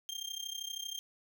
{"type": "tone with amplitude modulation", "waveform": "30% pulse", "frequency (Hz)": 3192, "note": "G7", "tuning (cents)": 31, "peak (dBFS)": -32, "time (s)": [0.09, 0.99], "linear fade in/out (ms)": 0, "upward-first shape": "sine", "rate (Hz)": 32.7, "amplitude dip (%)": 85, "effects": []}